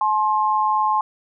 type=tone pair together; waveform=sine; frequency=856 / 1060 Hz; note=A5 / C6; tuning=-48 / +22 cents; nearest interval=major third; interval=370 cents; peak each=-19 dBFS; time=0.01-1.01 s; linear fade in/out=2 ms; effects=none